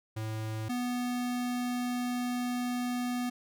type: tone pair in turn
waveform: square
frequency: 109.6 / 246 Hz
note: A2 / B3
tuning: -6 / -7 cents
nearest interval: octave + major second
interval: 1399 cents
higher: second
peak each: -34 / -31 dBFS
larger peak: second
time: 0.16-0.69 / 0.69-3.3 s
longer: second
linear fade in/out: 10 ms
effects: none